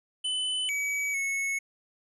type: tone with pitch steps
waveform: square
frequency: 3015 / 2276 / 2198 Hz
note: F#7 / C#7 / C#7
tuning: +32 / +45 / -15 cents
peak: -28 dBFS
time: 0.24-1.59 s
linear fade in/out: 10 ms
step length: 450 ms
effects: resampled to 24000 Hz